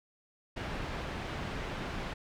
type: low-pass noise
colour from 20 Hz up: pink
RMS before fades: -38 dBFS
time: 0.56-2.14 s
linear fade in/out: 10 ms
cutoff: 2900 Hz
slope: 12 dB/octave
effects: none